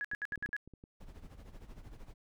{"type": "tone bursts", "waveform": "sine", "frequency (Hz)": 1677, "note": "G#6", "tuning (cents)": 16, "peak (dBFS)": -34, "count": 6, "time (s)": [0.01, 0.565], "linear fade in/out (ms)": 0, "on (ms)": 35, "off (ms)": 69}
{"type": "clicks", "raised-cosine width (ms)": 3, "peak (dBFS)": -39, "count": 9, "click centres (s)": [0.135, 0.322, 0.377, 0.425, 0.458, 0.491, 0.676, 0.737, 0.839]}
{"type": "noise with tremolo", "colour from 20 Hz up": "brown", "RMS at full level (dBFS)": -47, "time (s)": [1, 2.14], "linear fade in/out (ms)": 10, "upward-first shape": "sine", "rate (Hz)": 13, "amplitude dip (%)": 70}
{"effects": []}